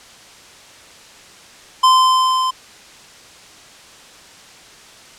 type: tone with level ramp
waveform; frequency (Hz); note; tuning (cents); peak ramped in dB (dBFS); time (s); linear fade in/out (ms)
square; 1033; C6; -22; -8 to -17; 1.83-2.51; 10
effects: white hiss -42 dBFS RMS until 5.18 s + low-pass 7000 Hz 12 dB/octave